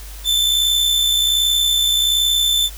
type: tone with amplitude modulation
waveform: 40% pulse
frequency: 3532 Hz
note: A7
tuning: 6 cents sharp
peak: -11 dBFS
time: 0.24-2.7 s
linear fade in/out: 50 ms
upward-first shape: sine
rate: 61.3 Hz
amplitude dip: 40%
effects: added 50 Hz sine -32 dBFS peak until 2.77 s + white hiss -39 dBFS RMS until 2.77 s